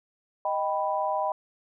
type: chord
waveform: sine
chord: Eb augmented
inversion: none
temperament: equal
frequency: 622.3 / 784 / 987.8 Hz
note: Eb5 / G5 / B5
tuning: 0 / 0 / 0 cents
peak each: -29 dBFS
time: 0.45-1.32 s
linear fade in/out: 2 ms
effects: none